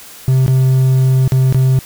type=tone with dropouts; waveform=triangle; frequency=130.81 Hz; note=C3; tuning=in tune; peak=-6 dBFS; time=0.28-1.79 s; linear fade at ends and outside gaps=0 ms; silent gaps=0.463-0.48 / 1.278-1.321 / 1.525-1.546 s; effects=white hiss -36 dBFS RMS until 1.85 s